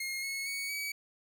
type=tone with pitch steps; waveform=sawtooth; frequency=2144 / 2187 / 2230 / 2274 Hz; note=C7 / C#7 / C#7 / C#7; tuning=+42 / -24 / +10 / +44 cents; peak=-31 dBFS; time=0-0.92 s; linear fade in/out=5 ms; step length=230 ms; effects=none